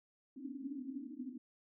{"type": "band-pass noise", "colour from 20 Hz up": "pink", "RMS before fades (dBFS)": -45, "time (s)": [0.36, 1.38], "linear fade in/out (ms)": 10, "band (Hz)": [250, 290], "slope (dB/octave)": 96, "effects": []}